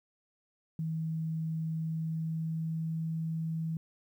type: tone with pitch glide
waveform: sine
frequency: 160.5 to 161.8 Hz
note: E3 to E3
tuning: -46 to -32 cents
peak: -31 dBFS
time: 0.79-3.77 s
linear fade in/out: 2 ms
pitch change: +14 cents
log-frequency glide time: 1.71-3.05 s
effects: 11-bit